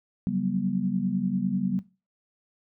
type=tone cluster; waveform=sine; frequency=138.7 / 182 / 192.1 / 239.7 Hz; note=C#3 / F#3 / G3 / A#3; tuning=+1 / -28 / -35 / +48 cents; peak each=-35 / -29 / -27 / -30 dBFS; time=0.27-1.79 s; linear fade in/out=0 ms; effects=noise-tail reverb RT60 0.3 s tail -18 dB re dry